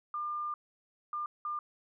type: tone bursts at uneven times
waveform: sine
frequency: 1200 Hz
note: D6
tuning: 37 cents sharp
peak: -33 dBFS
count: 3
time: 0.14-0.54 / 1.13-1.26 / 1.45-1.59 s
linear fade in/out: 2 ms
effects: none